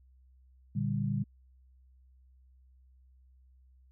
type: chord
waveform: sine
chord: G minor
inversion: first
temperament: equal with one note detuned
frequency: 116.54 / 146.83 / 197.93 Hz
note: Bb2 / D3 / G3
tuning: 0 / 0 / +17 cents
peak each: -33 dBFS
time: 0.75-1.24 s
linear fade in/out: 10 ms
effects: added 64 Hz sine -58 dBFS peak until 3.91 s